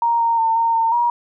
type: tone with pitch steps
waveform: sine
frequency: 934 / 925 / 903 / 919 / 909 / 953 Hz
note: A#5 / A#5 / A5 / A#5 / A#5 / A#5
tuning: +3 / -14 / +45 / -25 / -44 / +38 cents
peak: -14 dBFS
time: 0.02-1.1 s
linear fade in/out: 2 ms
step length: 180 ms
effects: none